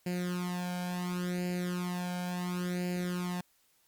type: tone with flanger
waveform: sawtooth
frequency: 178.7 Hz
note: F3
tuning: 40 cents sharp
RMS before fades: -34 dBFS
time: 0.06-3.41 s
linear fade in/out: 5 ms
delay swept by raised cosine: 0.42 to 1.29 ms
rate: 0.71 Hz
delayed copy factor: +0.85
effects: white hiss -69 dBFS RMS until 3.87 s + MP3 96 kbps